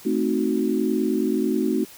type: chord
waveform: sine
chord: A diminished seventh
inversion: none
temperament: equal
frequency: 220 / 261.6 / 311.1 / 370 Hz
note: A3 / C4 / Eb4 / Gb4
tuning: 0 / 0 / 0 / 0 cents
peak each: -25 dBFS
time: 0.05-1.85 s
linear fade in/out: 10 ms
effects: white hiss -45 dBFS RMS until 1.97 s